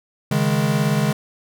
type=chord; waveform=square; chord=C# suspended second; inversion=none; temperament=equal with one note detuned; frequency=138.59 / 156.46 / 207.7 Hz; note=C#3 / D#3 / G#3; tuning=0 / +10 / 0 cents; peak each=-22 dBFS; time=0.31-1.13 s; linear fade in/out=5 ms; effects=none